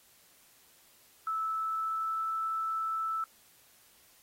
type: tone with pitch glide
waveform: sine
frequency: 1310 to 1317.6 Hz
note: E6 to E6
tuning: -11 to -1 cents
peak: -30 dBFS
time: 1.27-3.24 s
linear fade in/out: 2 ms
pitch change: +10 cents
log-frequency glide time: 1.52-2.3 s
effects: white hiss -62 dBFS RMS until 4.22 s + AAC 48 kbps